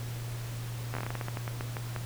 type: slowing click train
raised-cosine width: 0.5 ms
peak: -20 dBFS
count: 16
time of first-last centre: 0.94-1.962 s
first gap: 12 ms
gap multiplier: 1.22
effects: added 118 Hz sine -35 dBFS peak until 2.05 s + pink hiss -45 dBFS RMS until 2.05 s